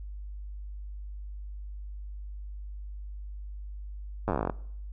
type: slowing click train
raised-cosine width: 1 ms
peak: -14 dBFS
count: 15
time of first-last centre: 4.28-4.498 s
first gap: 9 ms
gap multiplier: 1.08
effects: noise-tail reverb RT60 0.7 s tail -22 dB re dry + added 50 Hz sine -37 dBFS peak until 4.92 s